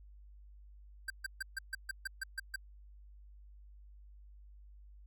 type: tone bursts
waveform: square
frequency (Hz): 1571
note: G6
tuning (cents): +3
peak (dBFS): -36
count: 10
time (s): 1.08-2.56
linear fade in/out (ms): 5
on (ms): 22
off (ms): 140
effects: added 50 Hz sine -53 dBFS peak until 5.06 s